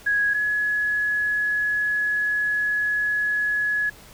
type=tone pair in turn; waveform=sine; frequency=1661.2 / 1690.2 Hz; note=G#6 / G#6; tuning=0 / +30 cents; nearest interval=unison; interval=30 cents; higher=second; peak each=-18 / -20 dBFS; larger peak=first; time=0.06-0.34 / 0.34-3.9 s; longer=second; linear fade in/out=10 ms; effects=pink hiss -47 dBFS RMS until 4.13 s